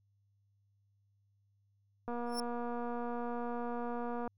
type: click train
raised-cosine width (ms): 1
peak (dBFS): -27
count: 526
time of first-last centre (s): 2.08-4.277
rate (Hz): 239
type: tone with exponential growth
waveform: sawtooth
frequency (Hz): 5390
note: E8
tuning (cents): +38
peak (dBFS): -31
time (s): 2.26-2.4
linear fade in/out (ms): 2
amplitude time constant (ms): 29
effects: added 100 Hz sine -70 dBFS peak until 4.37 s